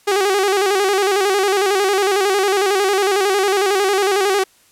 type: tone with vibrato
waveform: sawtooth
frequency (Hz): 393.9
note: G4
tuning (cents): +8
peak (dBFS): -10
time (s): 0.07-4.44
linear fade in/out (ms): 10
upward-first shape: square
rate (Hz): 11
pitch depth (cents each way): 67
effects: white hiss -53 dBFS RMS until 4.71 s + low-pass 12000 Hz 12 dB/octave